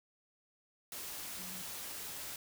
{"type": "tone in noise", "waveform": "sine", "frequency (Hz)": 185, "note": "F#3", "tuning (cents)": 0, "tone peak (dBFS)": -51, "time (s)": [1.39, 1.62], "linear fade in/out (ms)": 2, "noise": "white", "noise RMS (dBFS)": -44, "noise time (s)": [0.92, 2.36], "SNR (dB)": -10, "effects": []}